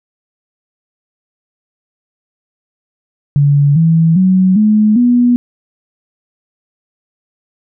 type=tone with pitch steps; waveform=sine; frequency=143.1 / 163.43 / 186.65 / 213.2 / 243.5 Hz; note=D3 / E3 / F#3 / G#3 / B3; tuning=-45 / -15 / +15 / +46 / -24 cents; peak=-6 dBFS; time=3.36-5.36 s; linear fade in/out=0 ms; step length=400 ms; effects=none